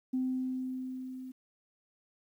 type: tone with level ramp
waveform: sine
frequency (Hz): 257.6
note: C4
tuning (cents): -27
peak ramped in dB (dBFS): -27 to -41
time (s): 0.13-1.32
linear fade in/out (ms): 10
effects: tanh soft clip ceiling -23 dBFS + 11-bit